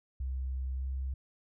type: tone with pitch glide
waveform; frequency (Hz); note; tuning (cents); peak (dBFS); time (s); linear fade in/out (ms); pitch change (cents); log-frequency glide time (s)
sine; 65.1 to 66.01; C2 to C2; -8 to +16; -32; 0.2-1.14; 5; +24; 0.78-0.83
effects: none